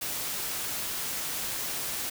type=noise; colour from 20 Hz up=white; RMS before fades=-33 dBFS; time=0.01-2.1 s; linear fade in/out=10 ms; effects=none

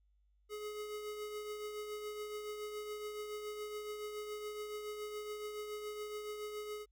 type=tone with tremolo; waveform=square; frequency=421.3 Hz; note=G#4; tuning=25 cents sharp; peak=-40 dBFS; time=0.49-6.86 s; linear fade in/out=50 ms; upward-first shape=triangle; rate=7.1 Hz; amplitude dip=45%; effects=added 50 Hz sine -69 dBFS peak until 6.91 s

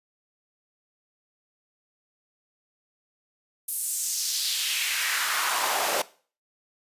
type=noise with high-pass filter sweep; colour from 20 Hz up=pink; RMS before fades=-27 dBFS; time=3.68-6.02 s; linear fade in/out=5 ms; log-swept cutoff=11000 to 530 Hz; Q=2; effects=noise-tail reverb RT60 0.4 s tail -19 dB re dry + resampled to 32000 Hz

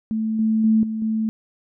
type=tone with level steps; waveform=sine; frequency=220 Hz; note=A3; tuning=in tune; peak=-20 / -16 / -13 / -23 / -19 dBFS; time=0.11-1.29 s; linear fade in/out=0 ms; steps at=0.39 / 0.64 / 0.83 / 1.02 s; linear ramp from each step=2 ms; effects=none

